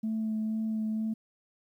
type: tone with vibrato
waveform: sine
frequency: 219.1 Hz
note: A3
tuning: 7 cents flat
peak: -27 dBFS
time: 0.03-1.14 s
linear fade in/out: 10 ms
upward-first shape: sine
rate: 2.1 Hz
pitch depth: 13 cents each way
effects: tanh soft clip ceiling -25 dBFS + 11-bit